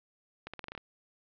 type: accelerating click train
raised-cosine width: 0.3 ms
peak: -24 dBFS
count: 8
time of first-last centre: 0.47-0.777 s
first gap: 66 ms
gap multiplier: 0.86
effects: low-pass 4000 Hz 12 dB/octave